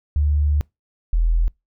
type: tone pair in turn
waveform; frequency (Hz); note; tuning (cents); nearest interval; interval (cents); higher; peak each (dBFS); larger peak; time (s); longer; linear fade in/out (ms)
sine; 73.7 / 41.36; D2 / E1; +7 / +7; minor seventh; 1000; first; -15 / -14; second; 0.16-0.61 / 1.13-1.48; first; 0
effects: noise-tail reverb RT60 0.2 s tail -25 dB re dry